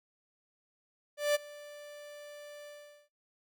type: tone with ADSR envelope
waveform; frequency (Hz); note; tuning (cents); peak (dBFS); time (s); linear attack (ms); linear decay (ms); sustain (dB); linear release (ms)
45% pulse; 587.3; D5; 0; -24; 1.17-3.09; 180; 21; -22; 420
effects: noise-tail reverb RT60 0.3 s tail -26 dB re dry